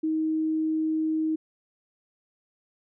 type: tone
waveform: sine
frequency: 315.3 Hz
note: D#4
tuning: 23 cents sharp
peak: -23 dBFS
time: 0.03-1.36 s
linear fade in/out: 10 ms
effects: none